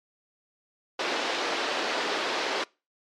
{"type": "band-pass noise", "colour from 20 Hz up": "pink", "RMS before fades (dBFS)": -29, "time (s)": [0.99, 2.64], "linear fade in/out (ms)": 5, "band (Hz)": [330, 4900], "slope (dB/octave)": 24, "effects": ["noise-tail reverb RT60 0.3 s tail -25 dB re dry", "MP3 64 kbps"]}